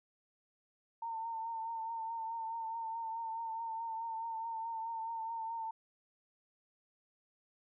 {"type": "tone with vibrato", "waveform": "sine", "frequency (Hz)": 907, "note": "A#5", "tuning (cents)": -48, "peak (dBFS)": -37, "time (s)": [1.02, 5.71], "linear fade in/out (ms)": 5, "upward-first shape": "triangle", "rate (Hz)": 4.7, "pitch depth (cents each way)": 39, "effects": []}